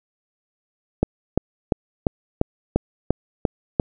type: click train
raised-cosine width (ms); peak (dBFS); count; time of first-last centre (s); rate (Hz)
2; -3; 9; 1.03-3.798; 2.89
effects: none